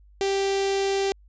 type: tone with notch filter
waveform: sawtooth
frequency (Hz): 392.2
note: G4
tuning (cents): +1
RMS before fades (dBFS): -24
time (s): 0.21-1.12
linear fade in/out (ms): 0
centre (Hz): 1300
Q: 1.1
effects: added 50 Hz sine -50 dBFS peak until 1.28 s + resampled to 16000 Hz